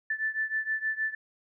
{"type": "beating tone pair", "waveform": "sine", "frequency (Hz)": [1755, 1761.4], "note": ["A6", "A6"], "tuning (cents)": [-5, 1], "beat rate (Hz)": 6.4, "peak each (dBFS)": [-30, -32], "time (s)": [0.1, 1.15], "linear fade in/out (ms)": 5, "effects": []}